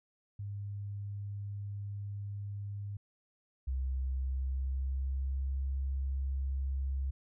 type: tone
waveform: sine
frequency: 101.2 Hz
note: G#2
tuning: 44 cents flat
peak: -37 dBFS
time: 0.39-2.97 s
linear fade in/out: 5 ms
type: tone with pitch glide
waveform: sine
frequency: 65.41 to 67.33 Hz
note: C2 to C#2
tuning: 0 to -50 cents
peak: -31 dBFS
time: 3.67-7.11 s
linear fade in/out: 10 ms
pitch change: +50 cents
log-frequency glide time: 4.08-5.6 s
effects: none